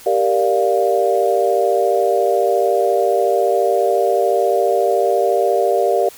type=chord; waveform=sine; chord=G minor seventh; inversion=none; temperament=equal; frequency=392 / 466.2 / 587.3 / 698.5 Hz; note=G4 / Bb4 / D5 / F5; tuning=0 / 0 / 0 / 0 cents; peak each=-18 dBFS; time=0.06-6.09 s; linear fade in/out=5 ms; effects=white hiss -40 dBFS RMS until 6.17 s + MP3 96 kbps